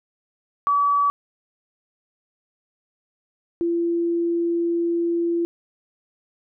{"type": "tone pair in turn", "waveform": "sine", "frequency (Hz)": [1144, 340.1], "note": ["D6", "F4"], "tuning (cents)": [-46, -46], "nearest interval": "octave + major sixth", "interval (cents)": 2100, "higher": "first", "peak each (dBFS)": [-16, -19], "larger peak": "first", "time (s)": [[0.67, 1.1], [3.61, 5.45]], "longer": "second", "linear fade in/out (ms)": 0, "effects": []}